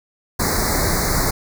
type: band-stop noise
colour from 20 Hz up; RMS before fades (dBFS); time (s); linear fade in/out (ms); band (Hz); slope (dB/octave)
pink; -19; 0.39-1.31; 10; 2200 to 4000; 96
effects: none